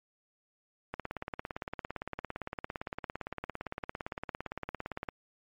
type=click train; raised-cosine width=0.5 ms; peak=-21 dBFS; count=74; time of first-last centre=0.94-5.088 s; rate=17.6 Hz; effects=MP3 48 kbps